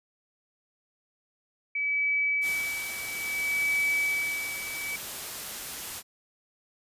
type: tone with tremolo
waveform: sine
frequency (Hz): 2290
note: D7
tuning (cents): -44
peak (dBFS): -23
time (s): 1.75-4.96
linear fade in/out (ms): 5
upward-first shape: sine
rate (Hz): 0.6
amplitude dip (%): 75
type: noise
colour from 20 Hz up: white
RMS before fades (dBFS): -37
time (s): 2.41-6.03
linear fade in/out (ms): 50
effects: resampled to 32000 Hz

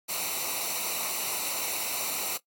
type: noise with comb filter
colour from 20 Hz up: white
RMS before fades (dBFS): -31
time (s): 0.08-2.38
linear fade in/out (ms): 20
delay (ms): 0.6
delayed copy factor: -0.75
effects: noise-tail reverb RT60 0.1 s tail -19 dB re dry + AAC 64 kbps

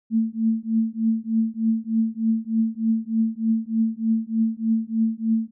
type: tone with tremolo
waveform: sine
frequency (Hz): 223.9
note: A3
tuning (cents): +30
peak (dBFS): -15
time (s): 0.1-5.51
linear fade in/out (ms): 50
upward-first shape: triangle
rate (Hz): 3.3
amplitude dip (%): 100
effects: none

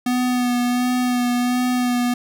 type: tone with vibrato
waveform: square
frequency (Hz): 246.9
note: B3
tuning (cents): 0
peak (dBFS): -18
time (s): 0.06-2.14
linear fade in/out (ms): 5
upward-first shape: sine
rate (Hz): 1.4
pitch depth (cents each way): 21
effects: none

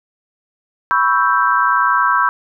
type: chord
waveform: sine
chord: C# half-diminished seventh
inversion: third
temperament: equal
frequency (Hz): 987.8 / 1108.7 / 1318.5 / 1568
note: B5 / C#6 / E6 / G6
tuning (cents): 0 / 0 / 0 / 0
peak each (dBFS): -17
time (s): 0.91-2.29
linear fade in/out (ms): 0
effects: none

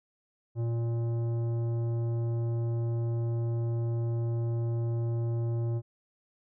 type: tone with tanh clipping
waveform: sine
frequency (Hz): 116.54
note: A#2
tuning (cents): 0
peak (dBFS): -29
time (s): 0.55-5.82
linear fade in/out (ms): 50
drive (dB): 12
effects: none

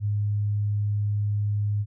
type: tone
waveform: sine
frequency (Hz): 103.5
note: G#2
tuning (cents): -5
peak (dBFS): -22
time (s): 0-1.86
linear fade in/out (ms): 50
effects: none

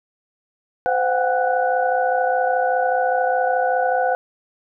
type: tone cluster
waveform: sine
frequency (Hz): 514 / 723 / 757 / 788 / 1483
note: C5 / F#5 / F#5 / G5 / F#6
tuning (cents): -31 / -40 / +39 / +9 / +4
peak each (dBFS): -21 / -20 / -28 / -25 / -26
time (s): 0.86-4.15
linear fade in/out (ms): 0
effects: none

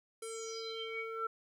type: tone with low-pass filter sweep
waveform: square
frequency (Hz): 449.5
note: A4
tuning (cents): +37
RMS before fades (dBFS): -41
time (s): 0.22-1.27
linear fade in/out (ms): 5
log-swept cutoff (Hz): 10000 to 1300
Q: 8.7
effects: 12-bit

